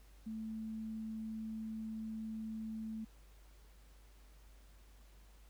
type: tone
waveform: sine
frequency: 220.2 Hz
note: A3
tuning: 2 cents sharp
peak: -40 dBFS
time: 0.26-3.05 s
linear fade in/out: 10 ms
effects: added 50 Hz sine -58 dBFS peak until 5.49 s + pink hiss -68 dBFS RMS until 5.49 s